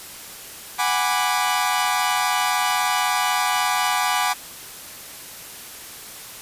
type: chord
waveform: sawtooth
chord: G# half-diminished seventh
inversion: third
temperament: equal with one note detuned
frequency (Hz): 740 / 823.9 / 987.8 / 1174.7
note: F#5 / G#5 / B5 / D6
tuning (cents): 0 / -14 / 0 / 0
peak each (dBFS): -21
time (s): 0.78-4.34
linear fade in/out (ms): 20
effects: white hiss -38 dBFS RMS until 6.41 s + resampled to 32000 Hz